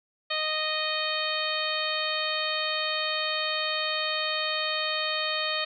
harmonic tone, 620 Hz, D#5, 6 cents flat, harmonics 1 / 2 / 3 / 4 / 5 / 6 / 7, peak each -34 / -34 / -34 / -34 / -34 / -34 / -34 dBFS, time 0.3-5.65 s, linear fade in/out 10 ms, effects none

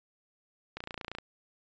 click train, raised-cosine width 0.3 ms, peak -22 dBFS, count 13, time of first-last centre 0.77-1.185 s, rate 28.9 Hz, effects resampled to 16000 Hz

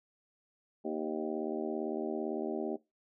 harmonic tone with a mistuned harmonic, 77.78 Hz, D#2, in tune, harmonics 3 / 4 / 5 / 6 / 7 / 8 / 9 / 10, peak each -39 / -39 / -37 / -50 / -45 / -42 / -48 / -47 dBFS, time 0.84-2.77 s, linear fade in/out 20 ms, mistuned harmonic 7, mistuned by -20 cents, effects noise-tail reverb RT60 0.2 s tail -19 dB re dry

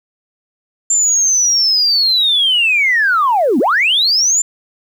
sine linear two-way sweep, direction down then up, 7290 to 216.7 to 7290 Hz, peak -9 dBFS, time 0.9-4.42 s, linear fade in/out 5 ms, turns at 3.59 s, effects tanh soft clip ceiling -5 dBFS + 7-bit

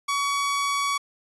sawtooth tone, 1129 Hz, C#6, 31 cents sharp, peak -19 dBFS, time 0.08-0.98 s, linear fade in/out 10 ms, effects resampled to 24000 Hz

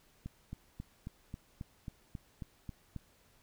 click train, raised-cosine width 5 ms, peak -29 dBFS, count 11, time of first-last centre 0.26-2.963 s, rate 3.7 Hz, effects pink hiss -67 dBFS RMS until 3.42 s

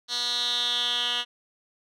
10% pulse tone with band-pass filter sweep, 242.2 Hz, B3, 34 cents flat, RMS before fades -27 dBFS, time 0.08-1.25 s, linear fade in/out 50 ms, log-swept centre 4400 to 2900 Hz, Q 5.3, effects none

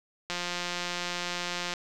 click train, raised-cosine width 0.2 ms, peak -15 dBFS, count 254, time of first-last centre 0.3-1.738 s, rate 176 Hz, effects none

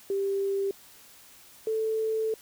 sine tone pair in turn, 393.8 / 440.6 Hz, G4 / A4, +8 / +2 cents, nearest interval major second, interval 194 cents, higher second, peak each -25 dBFS, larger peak neither, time 0.1-0.71 / 1.67-2.34 s, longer second, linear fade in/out 2 ms, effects white hiss -53 dBFS RMS until 2.41 s

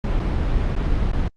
brown noise with dropouts, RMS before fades -20 dBFS, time 0.04-1.28 s, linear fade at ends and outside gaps 2 ms, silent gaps 0.196-0.199 / 0.753-0.762 / 1.116-1.132 s, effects low-pass 4000 Hz 12 dB/octave + Opus 32 kbps

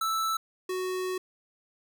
square tone pair in turn, 1318.5 / 370 Hz, E6 / F#4, 0 / 0 cents, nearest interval octave + minor seventh, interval 2200 cents, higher first, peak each -27 / -30 dBFS, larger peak first, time 0.01-0.37 / 0.69-1.18 s, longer second, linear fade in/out 5 ms, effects none

